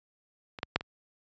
clicks, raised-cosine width 0.3 ms, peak -24 / -13 / -8 / -23 dBFS, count 4, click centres 0.588 / 0.631 / 0.76 / 0.809 s, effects high-pass 60 Hz 12 dB/octave + resampled to 16000 Hz

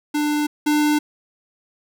square tone pair in turn, 297.4 / 298.8 Hz, D4 / D4, +22 / +30 cents, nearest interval unison, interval 8 cents, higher second, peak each -19 / -16 dBFS, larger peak second, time 0.14-0.47 / 0.66-0.99 s, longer neither, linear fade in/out 10 ms, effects none

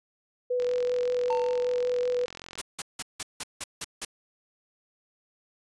sine tone with vibrato, 493.9 Hz, B4, in tune, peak -24 dBFS, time 0.5-2.26 s, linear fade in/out 10 ms, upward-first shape sine, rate 5.2 Hz, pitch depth 9 cents each way
click train, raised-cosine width 0.2 ms, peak -23 dBFS, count 89, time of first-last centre 0.6-2.6 s, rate 44 Hz
triangle tone with exponential decay, 900 Hz, A5, 39 cents sharp, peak -24 dBFS, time 1.3-1.95 s, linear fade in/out 2 ms, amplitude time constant 140 ms
white noise bursts, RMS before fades -32 dBFS, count 8, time 2.58-4.05 s, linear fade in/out 5 ms, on 35 ms, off 170 ms
effects resampled to 22050 Hz

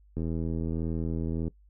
click train, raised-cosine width 3 ms, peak -20 dBFS, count 108, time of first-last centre 0.17-1.48 s, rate 81.7 Hz, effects noise-tail reverb RT60 0.1 s tail -19 dB re dry + added 50 Hz sine -55 dBFS peak until 1.69 s

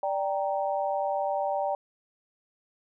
sine chord, G minor, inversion second, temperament equal, 587.3 / 784 / 932.3 Hz, D5 / G5 / Bb5, 0 / 0 / 0 cents, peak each -29 / -29 / -34 dBFS, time 0.03-1.75 s, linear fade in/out 2 ms, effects none

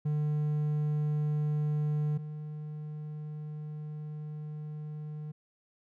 triangle tone pair in turn, 150 / 151.57 Hz, D3 / D#3, +37 / -45 cents, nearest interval unison, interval 18 cents, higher second, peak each -25 / -35 dBFS, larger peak first, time 0.05-2.18 / 2.18-5.32 s, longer second, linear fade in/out 10 ms, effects none

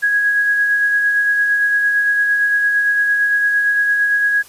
sine tone with tremolo, 1658 Hz, G#6, 3 cents flat, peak -11 dBFS, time 0.02-4.43 s, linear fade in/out 20 ms, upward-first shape sine, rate 8.8 Hz, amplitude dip 30%, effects white hiss -43 dBFS RMS until 4.48 s + resampled to 32000 Hz

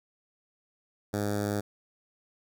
10% pulse tone with notch filter, 103 Hz, G#2, 14 cents flat, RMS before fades -30 dBFS, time 1.13-1.61 s, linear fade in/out 10 ms, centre 2700 Hz, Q 0.86, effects none

